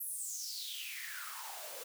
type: noise with high-pass filter sweep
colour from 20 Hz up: white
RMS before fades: -43 dBFS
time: 0-1.84 s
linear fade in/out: 10 ms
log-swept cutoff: 12000 to 460 Hz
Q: 6.7
effects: none